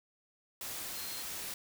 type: tone in noise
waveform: sine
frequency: 4186 Hz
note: C8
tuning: in tune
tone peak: -47 dBFS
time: 0.95-1.22 s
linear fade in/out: 2 ms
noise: white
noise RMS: -41 dBFS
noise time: 0.61-1.54 s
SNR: -9 dB
effects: none